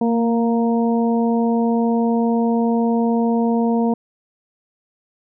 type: harmonic tone with a mistuned harmonic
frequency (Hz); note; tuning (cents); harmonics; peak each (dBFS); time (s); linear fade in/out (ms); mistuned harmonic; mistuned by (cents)
232.8; A#3; -2; 1 / 2 / 3 / 4; -16 / -22 / -26 / -28; 0.01-3.94; 5; 1; -17
effects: none